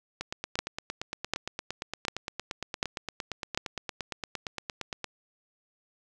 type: two click trains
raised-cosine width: 0.2 ms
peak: -16 / -9 dBFS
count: 43 / 5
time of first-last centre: 0.21-5.043 / 0.59-3.575 s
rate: 8.69 / 1.34 Hz
effects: none